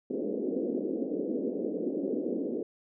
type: band-pass noise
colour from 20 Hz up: pink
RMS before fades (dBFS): -32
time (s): 0.1-2.63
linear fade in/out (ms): 5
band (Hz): 220 to 510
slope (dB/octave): 48
effects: none